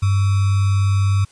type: tone with sample-and-hold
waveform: sine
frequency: 98.3 Hz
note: G2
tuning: 5 cents sharp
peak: -13 dBFS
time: 0.02-1.25 s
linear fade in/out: 10 ms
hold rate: 1225 Hz
effects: white hiss -52 dBFS RMS until 1.31 s + resampled to 22050 Hz